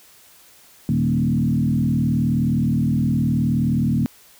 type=tone with frequency modulation; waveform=sine; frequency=185 Hz; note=F#3; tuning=in tune; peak=-16 dBFS; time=0.89-4.06 s; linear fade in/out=0 ms; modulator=39.2 Hz; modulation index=1.9; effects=white hiss -50 dBFS RMS until 4.39 s